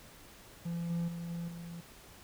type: tone with level steps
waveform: triangle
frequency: 170 Hz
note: F3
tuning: 46 cents flat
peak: -32 / -29 / -36 / -34 / -40 dBFS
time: 0.65-1.81 s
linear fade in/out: 10 ms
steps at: 0.9 / 1.08 / 1.3 / 1.48 s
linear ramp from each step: 2 ms
effects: pink hiss -55 dBFS RMS until 2.23 s